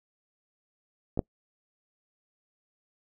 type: clicks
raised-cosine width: 2 ms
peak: -19 / -11 dBFS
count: 2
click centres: 1.175 / 1.192 s
effects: noise-tail reverb RT60 0.1 s tail -26 dB re dry